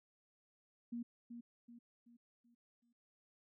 sine tone with echo, 236.8 Hz, A#3, 27 cents sharp, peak -40 dBFS, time 0.92-1.03 s, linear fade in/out 10 ms, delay 380 ms, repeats 5, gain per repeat -7 dB, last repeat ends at 2.93 s, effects none

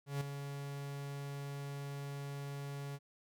45% pulse tone with ADSR envelope, 140.9 Hz, C#3, 29 cents sharp, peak -33 dBFS, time 0.06-2.99 s, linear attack 150 ms, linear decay 4 ms, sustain -8 dB, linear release 44 ms, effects none

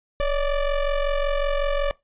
square ring-modulated tone, 293.7 Hz, D4, in tune, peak -18 dBFS, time 0.2-1.91 s, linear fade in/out 0 ms, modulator 271 Hz, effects noise-tail reverb RT60 0.2 s tail -22 dB re dry + resampled to 8000 Hz

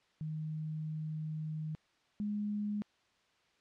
sine tone pair in turn, 155.6 / 207.7 Hz, D#3 / G#3, 0 / 0 cents, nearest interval perfect fourth, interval 500 cents, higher second, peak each -36 / -33 dBFS, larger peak second, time 0.21-1.75 / 2.2-2.82 s, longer first, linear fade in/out 0 ms, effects white hiss -71 dBFS RMS until 3.6 s + low-pass 4000 Hz 12 dB/octave

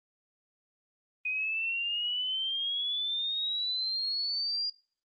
sine exponential sweep, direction up, 2489 to 4830 Hz, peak -29 dBFS, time 1.25-4.7 s, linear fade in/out 5 ms, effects noise-tail reverb RT60 0.4 s tail -23 dB re dry + Opus 24 kbps

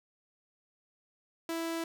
sawtooth tone, 330.4 Hz, E4, 4 cents sharp, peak -29 dBFS, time 1.49-1.84 s, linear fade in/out 2 ms, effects none

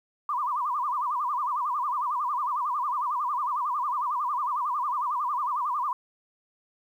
sine tone with vibrato, 1083 Hz, C#6, 41 cents flat, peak -25 dBFS, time 0.29-5.93 s, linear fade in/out 2 ms, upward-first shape sine, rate 11 Hz, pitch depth 210 cents each way, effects 10-bit

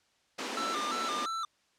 pink high-pass noise, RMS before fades -36 dBFS, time 0.38-1.26 s, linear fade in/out 10 ms, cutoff 220 Hz, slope 48 dB/octave
square tone with vibrato, 1264 Hz, D#6, 27 cents sharp, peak -33 dBFS, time 0.57-1.45 s, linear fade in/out 2 ms, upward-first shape square, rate 2.9 Hz, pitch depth 90 cents each way
effects white hiss -70 dBFS RMS until 1.78 s + low-pass 6000 Hz 12 dB/octave

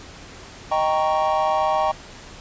triangle chord, Eb dominant seventh, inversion none, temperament equal, 622.3 / 784 / 932.3 / 1108.7 Hz, Eb5 / G5 / Bb5 / Db6, 0 / 0 / 0 / 0 cents, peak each -21 / -20 / -23 / -23 dBFS, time 0.71-1.92 s, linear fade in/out 10 ms, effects pink hiss -41 dBFS RMS until 2.4 s + resampled to 16000 Hz

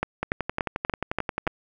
two click trains, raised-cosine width 0.5 ms, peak -11 / -9 dBFS, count 15 / 6, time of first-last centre 0.23-1.469 / 0.03-1.475 s, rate 11.3 / 3.46 Hz, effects none

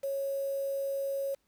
sine tone with quantisation, 550 Hz, C#5, 14 cents flat, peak -30 dBFS, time 0.03-1.35 s, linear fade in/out 10 ms, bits 8, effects pink hiss -75 dBFS RMS until 1.47 s

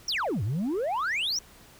sine exponential two-way sweep, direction down then up, 6050 to 92.4 to 6050 Hz, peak -23 dBFS, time 0.08-1.39 s, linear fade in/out 5 ms, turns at 0.43 s, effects tanh soft clip ceiling -25 dBFS + pink hiss -53 dBFS RMS until 1.79 s

